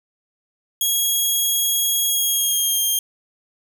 5% pulse tone with pitch glide, 3305 to 3204 Hz, G#7 to G7, -9 to +37 cents, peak -10 dBFS, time 0.81-2.99 s, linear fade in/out 2 ms, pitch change -54 cents, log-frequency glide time 2.09-2.81 s, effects none

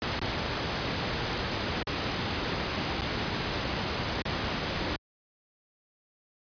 pink noise with dropouts, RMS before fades -30 dBFS, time 0.02-4.96 s, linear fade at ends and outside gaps 0 ms, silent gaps 0.194-0.215 / 1.828-1.871 / 3.01-3.019 / 4.219-4.254 s, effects high-pass 60 Hz 12 dB/octave + resampled to 11025 Hz

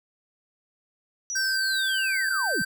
sine linear sweep, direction down, 5950 to 138.59 Hz, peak -28 dBFS, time 1.3-2.62 s, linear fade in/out 0 ms
square tone, 1555 Hz, G6, 14 cents flat, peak -25 dBFS, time 1.35-2.65 s, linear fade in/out 10 ms
effects none

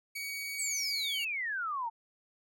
sawtooth tone, 2254 Hz, C#7, 28 cents sharp, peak -33 dBFS, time 0.15-1.25 s, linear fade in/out 10 ms
sine exponential sweep, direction down, 8372 to 880 Hz, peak -32 dBFS, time 0.58-1.9 s, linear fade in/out 20 ms
effects none

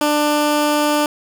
15% pulse tone, 296.8 Hz, D4, 18 cents sharp, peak -8 dBFS, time 0.01-1.06 s, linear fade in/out 2 ms, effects none

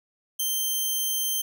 5% pulse tone, 3136 Hz, G7, in tune, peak -16 dBFS, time 0.39-1.42 s, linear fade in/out 10 ms, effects none

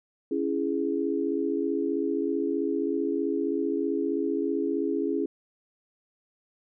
sine chord, C# minor, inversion none, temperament just, 277.2 / 332.6 / 415.8 Hz, C#4 / E4 / G#4, 0 / +16 / +2 cents, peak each -29 dBFS, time 0.31-5.26 s, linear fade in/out 5 ms, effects none

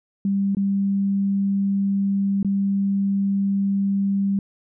sine tone with dropouts, 197.5 Hz, G3, 13 cents sharp, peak -18 dBFS, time 0.25-4.39 s, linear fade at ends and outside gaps 2 ms, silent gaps 0.549-0.569 / 2.429-2.447 s, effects none

